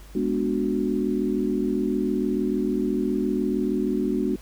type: chord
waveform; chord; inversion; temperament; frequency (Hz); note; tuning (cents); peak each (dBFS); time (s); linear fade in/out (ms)
sine; G# half-diminished seventh; none; equal with one note detuned; 207.7 / 246.9 / 293.7 / 368.5; G#3 / B3 / D4 / F#4; 0 / 0 / 0 / -7; -27; 0.15-4.36; 5
effects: added 50 Hz sine -42 dBFS peak until 4.41 s + pink hiss -51 dBFS RMS until 4.41 s